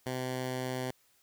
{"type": "tone", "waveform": "10% pulse", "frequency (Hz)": 128.1, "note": "C3", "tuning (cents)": -36, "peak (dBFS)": -25, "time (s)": [0.06, 0.91], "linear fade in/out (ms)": 5, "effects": ["white hiss -68 dBFS RMS until 1.22 s"]}